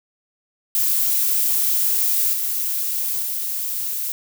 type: noise with level steps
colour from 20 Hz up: violet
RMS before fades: -19 / -23 / -25 dBFS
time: 0.75-4.12 s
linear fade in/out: 0 ms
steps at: 2.33 / 3.22 s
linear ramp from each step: 5 ms
effects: none